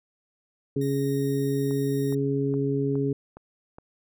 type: harmonic tone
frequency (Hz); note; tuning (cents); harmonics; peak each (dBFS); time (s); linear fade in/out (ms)
138.59; C#3; 0; 1 / 2 / 3; -27 / -27 / -27; 0.76-3.13; 5
type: tone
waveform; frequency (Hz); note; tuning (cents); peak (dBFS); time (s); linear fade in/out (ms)
5% pulse; 1864.7; A#6; 0; -32; 0.81-2.15; 5
type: click train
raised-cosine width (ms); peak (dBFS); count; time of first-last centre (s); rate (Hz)
1; -29; 6; 1.71-3.785; 2.41
effects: none